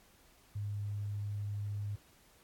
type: tone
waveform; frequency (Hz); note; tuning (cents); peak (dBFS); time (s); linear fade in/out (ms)
sine; 102.7; G#2; -19; -35; 0.55-1.96; 10
effects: pink hiss -64 dBFS RMS until 2.43 s + AAC 64 kbps